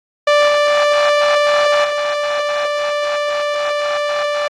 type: tone with level steps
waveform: sawtooth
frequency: 587.3 Hz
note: D5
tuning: in tune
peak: -5 / -7 / -12 dBFS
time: 0.27-4.48 s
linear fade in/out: 5 ms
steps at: 0.48 / 1.84 s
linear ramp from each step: 5 ms
effects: low-pass 4000 Hz 12 dB/octave + AAC 48 kbps